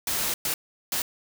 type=noise bursts at uneven times; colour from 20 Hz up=white; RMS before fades=-27 dBFS; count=3; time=0.07-0.34 / 0.45-0.54 / 0.92-1.02 s; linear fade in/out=2 ms; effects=none